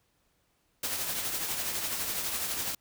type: noise with tremolo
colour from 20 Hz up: white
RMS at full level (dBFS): -31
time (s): 0.83-2.75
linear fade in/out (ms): 5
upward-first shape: triangle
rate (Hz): 12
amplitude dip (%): 45
effects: pink hiss -72 dBFS RMS until 2.8 s